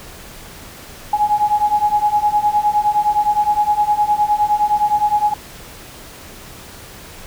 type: beating tone pair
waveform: sine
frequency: 830.6 / 840.3 Hz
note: G#5 / G#5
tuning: 0 / +20 cents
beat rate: 9.7 Hz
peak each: -17 / -15 dBFS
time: 1.13-5.34 s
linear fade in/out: 5 ms
effects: pink hiss -37 dBFS RMS until 7.26 s